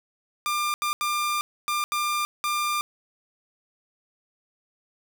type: tone bursts at uneven times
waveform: sawtooth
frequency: 1196 Hz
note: D6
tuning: 31 cents sharp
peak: -20 dBFS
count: 6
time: 0.46-0.74 / 0.82-0.93 / 1.01-1.41 / 1.68-1.84 / 1.92-2.25 / 2.44-2.81 s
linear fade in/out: 0 ms
effects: none